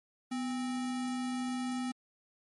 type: tone with sample-and-hold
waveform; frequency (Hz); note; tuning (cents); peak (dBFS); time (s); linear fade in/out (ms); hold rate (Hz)
sine; 250; B3; +21; -32; 0.31-1.92; 10; 1050
effects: MP3 48 kbps